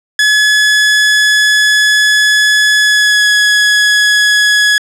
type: tone with pitch glide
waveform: sawtooth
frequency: 1702 to 1683.4 Hz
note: G#6 to G#6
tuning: +42 to +23 cents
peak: -3 dBFS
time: 0.19-4.78 s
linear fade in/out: 2 ms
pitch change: -19 cents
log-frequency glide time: 2.78-3.28 s
effects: low-pass 8000 Hz 12 dB/octave + 7-bit